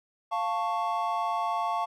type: chord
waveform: triangle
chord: F augmented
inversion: none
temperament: equal with one note detuned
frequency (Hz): 698.5 / 885.6 / 1108.7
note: F5 / A5 / C#6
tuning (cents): 0 / +11 / 0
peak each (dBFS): -29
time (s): 0.31-1.86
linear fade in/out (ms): 20
effects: none